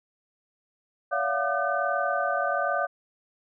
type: tone cluster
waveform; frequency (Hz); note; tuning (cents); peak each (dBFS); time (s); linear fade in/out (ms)
sine; 571 / 678 / 719 / 1205 / 1524; D5 / E5 / F#5 / D6 / G6; -49 / +49 / -50 / +44 / -49; -30; 1.11-2.87; 20
effects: none